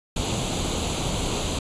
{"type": "noise with comb filter", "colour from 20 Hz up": "pink", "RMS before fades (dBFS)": -26, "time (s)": [0.16, 1.59], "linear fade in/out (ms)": 5, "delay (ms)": 0.28, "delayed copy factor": 0.7, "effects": ["resampled to 22050 Hz"]}